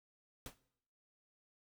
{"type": "noise with exponential decay", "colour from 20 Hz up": "pink", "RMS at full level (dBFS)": -44, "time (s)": [0.46, 0.58], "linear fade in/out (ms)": 1, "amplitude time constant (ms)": 25, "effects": ["noise-tail reverb RT60 0.7 s tail -19 dB re dry"]}